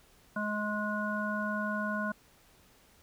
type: harmonic tone with a mistuned harmonic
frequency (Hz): 210.4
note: G#3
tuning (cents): +23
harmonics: 1 / 3 / 5 / 7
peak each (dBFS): -34 / -38 / -38 / -35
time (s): 0.36-2.12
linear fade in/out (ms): 5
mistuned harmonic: 7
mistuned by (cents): -16
effects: pink hiss -62 dBFS RMS until 3.02 s